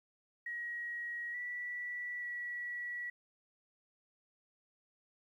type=tone with pitch steps; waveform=sine; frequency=1900 / 1955 / 1938 Hz; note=A#6 / B6 / B6; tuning=+33 / -18 / -33 cents; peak=-38 dBFS; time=0.46-3.1 s; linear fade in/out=5 ms; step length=880 ms; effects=12-bit